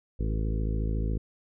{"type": "harmonic tone with a mistuned harmonic", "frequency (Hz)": 54, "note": "A1", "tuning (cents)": -32, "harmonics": [1, 2, 3, 4, 5, 6, 7, 8, 9], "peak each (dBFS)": [-27, -33, -37, -39, -41, -43, -44, -45, -46], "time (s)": [0.19, 1.18], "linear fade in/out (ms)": 10, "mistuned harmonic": 8, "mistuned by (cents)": 17, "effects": []}